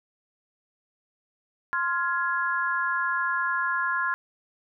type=chord; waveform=sine; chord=F minor; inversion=second; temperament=just; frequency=1047.7 / 1396.9 / 1676.3 Hz; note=C6 / F6 / Ab6; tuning=+2 / 0 / +16 cents; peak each=-28 dBFS; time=1.73-4.14 s; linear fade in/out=0 ms; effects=none